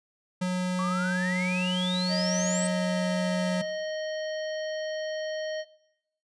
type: tone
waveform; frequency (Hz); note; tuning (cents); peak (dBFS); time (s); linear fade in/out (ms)
square; 182.2; F#3; -26; -26; 0.41-3.62; 10
type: exponential sweep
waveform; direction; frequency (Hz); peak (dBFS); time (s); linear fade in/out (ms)
sine; up; 1108.7 to 8240; -30; 0.79-2.67; 0
type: harmonic tone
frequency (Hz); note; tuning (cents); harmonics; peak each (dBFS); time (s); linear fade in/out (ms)
622.3; D#5; 0; 1 / 3 / 5 / 7 / 9; -30 / -40 / -44 / -47 / -49; 2.08-5.65; 50
effects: noise-tail reverb RT60 0.9 s tail -20 dB re dry + resampled to 22050 Hz